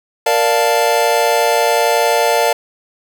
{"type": "chord", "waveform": "square", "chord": "Bb major seventh", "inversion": "none", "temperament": "equal", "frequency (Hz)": [466.2, 587.3, 698.5, 880], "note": ["Bb4", "D5", "F5", "A5"], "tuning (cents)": [0, 0, 0, 0], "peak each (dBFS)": -18, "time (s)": [0.26, 2.53], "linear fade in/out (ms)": 5, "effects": []}